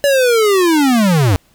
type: linear sweep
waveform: square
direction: down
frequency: 576 to 86.2 Hz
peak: -10 dBFS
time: 0.04-1.36 s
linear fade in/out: 0 ms
effects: pink hiss -54 dBFS RMS until 1.54 s